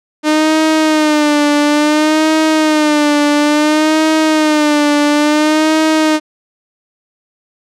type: tone with vibrato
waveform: sawtooth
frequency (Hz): 303.7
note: D#4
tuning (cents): -42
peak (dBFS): -5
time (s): 0.23-6.2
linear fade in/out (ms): 50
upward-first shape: sine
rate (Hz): 0.58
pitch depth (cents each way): 63
effects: low-pass 8000 Hz 12 dB/octave